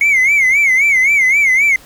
triangle tone with vibrato, 2173 Hz, C#7, 35 cents flat, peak -6 dBFS, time 0.01-1.76 s, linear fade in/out 2 ms, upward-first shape sine, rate 3.8 Hz, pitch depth 130 cents each way, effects tanh soft clip ceiling -3 dBFS + pink hiss -41 dBFS RMS until 1.85 s

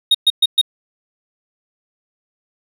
triangle tone bursts, 3729 Hz, A#7, in tune, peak -7 dBFS, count 4, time 0.11-0.614 s, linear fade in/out 5 ms, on 36 ms, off 120 ms, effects none

